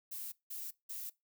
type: noise bursts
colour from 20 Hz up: violet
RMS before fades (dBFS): -43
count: 3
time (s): 0.11-1.1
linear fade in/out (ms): 10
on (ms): 210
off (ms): 180
effects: noise-tail reverb RT60 0.2 s tail -21 dB re dry